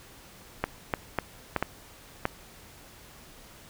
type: clicks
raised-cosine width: 0.5 ms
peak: -10 dBFS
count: 6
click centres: 0.64 / 0.938 / 1.187 / 1.563 / 1.626 / 2.254 s
effects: pink hiss -51 dBFS RMS until 3.69 s